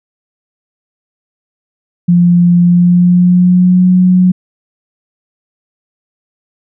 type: tone with pitch glide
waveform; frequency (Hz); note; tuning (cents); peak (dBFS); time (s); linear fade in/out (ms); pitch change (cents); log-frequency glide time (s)
sine; 174.61 to 182.55; F3 to F#3; 0 to -23; -4; 2.08-4.32; 10; +77; 2.61-3.89
effects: none